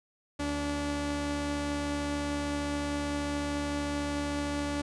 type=tone pair together; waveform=sawtooth; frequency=73.42 / 288.8 Hz; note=D2 / D4; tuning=0 / -29 cents; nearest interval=2 octaves; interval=2371 cents; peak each=-33 / -27 dBFS; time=0.39-4.82 s; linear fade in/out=10 ms; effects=resampled to 22050 Hz